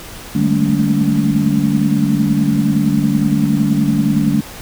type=tone cluster; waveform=sine; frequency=149.4 / 194.4 / 212.2 / 222.9 / 285 Hz; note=D3 / G3 / G#3 / A3 / C#4; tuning=+30 / -14 / +38 / +23 / +48 cents; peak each=-18 dBFS; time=0.35-4.41 s; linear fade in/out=5 ms; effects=pink hiss -33 dBFS RMS until 4.61 s